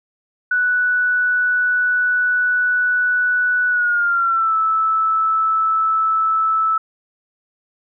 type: tone with pitch glide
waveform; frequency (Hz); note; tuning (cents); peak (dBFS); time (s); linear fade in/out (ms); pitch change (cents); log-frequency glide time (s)
sine; 1480 to 1310.9; F#6 to E6; 0 to -10; -14; 0.51-6.78; 5; -210; 3.69-4.55
effects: none